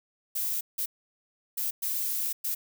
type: noise bursts at uneven times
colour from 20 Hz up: violet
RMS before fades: -30 dBFS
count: 5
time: 0.35-0.61 / 0.78-0.86 / 1.57-1.71 / 1.82-2.33 / 2.44-2.55 s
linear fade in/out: 10 ms
effects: none